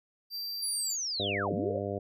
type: tone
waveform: square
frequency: 4699 Hz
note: D8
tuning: in tune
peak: -35 dBFS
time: 0.3-0.97 s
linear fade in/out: 50 ms
type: linear two-way sweep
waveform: sine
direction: down then up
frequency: 10548 to 149.7 to 599 Hz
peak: -31 dBFS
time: 0.62-1.79 s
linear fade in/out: 10 ms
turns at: 1.53 s
type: harmonic tone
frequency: 100.2 Hz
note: G2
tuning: 38 cents sharp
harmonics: 1 / 2 / 3 / 4 / 5 / 6 / 7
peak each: -38 / -40 / -41 / -37 / -38 / -38 / -42 dBFS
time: 1.19-1.99 s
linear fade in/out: 10 ms
effects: none